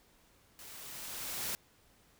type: noise with level ramp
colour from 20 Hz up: white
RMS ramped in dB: -51 to -36 dBFS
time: 0.59-1.55 s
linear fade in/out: 0 ms
effects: pink hiss -66 dBFS RMS until 2.19 s